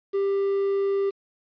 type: tone with quantisation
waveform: triangle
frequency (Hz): 395.2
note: G4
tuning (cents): +14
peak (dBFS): -19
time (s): 0.13-1.11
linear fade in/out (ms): 20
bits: 8
effects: resampled to 11025 Hz